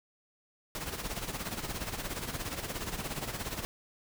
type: noise with tremolo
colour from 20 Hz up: pink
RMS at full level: -35 dBFS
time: 0.75-3.65 s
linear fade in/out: 0 ms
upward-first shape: sine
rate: 17 Hz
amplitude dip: 65%
effects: none